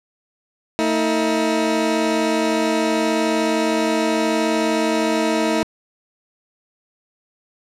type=tone pair together; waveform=20% pulse; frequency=225.6 / 318.8 Hz; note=A3 / D#4; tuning=+44 / +42 cents; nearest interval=tritone; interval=598 cents; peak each=-16 / -14 dBFS; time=0.79-5.63 s; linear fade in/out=0 ms; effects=low-pass 8000 Hz 12 dB/octave